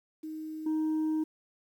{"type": "tone with level steps", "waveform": "sine", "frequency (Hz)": 312.7, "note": "D#4", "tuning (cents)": 9, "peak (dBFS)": [-36, -24], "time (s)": [0.23, 1.24], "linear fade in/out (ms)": 10, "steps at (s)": 0.66, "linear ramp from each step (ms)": 5, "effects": ["tanh soft clip ceiling -26 dBFS", "10-bit"]}